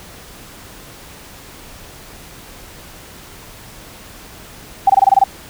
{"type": "tone bursts", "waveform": "sine", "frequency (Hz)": 784, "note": "G5", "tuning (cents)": 0, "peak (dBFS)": -5, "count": 8, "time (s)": [4.87, 5.24], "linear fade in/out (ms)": 5, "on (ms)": 27, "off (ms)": 22, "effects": ["pink hiss -38 dBFS RMS until 5.49 s"]}